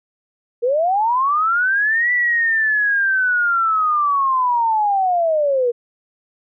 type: linear two-way sweep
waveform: sine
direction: up then down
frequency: 457.2 to 1975.5 to 467.1 Hz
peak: -14 dBFS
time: 0.62-5.72 s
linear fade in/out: 20 ms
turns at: 2.12 s
effects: none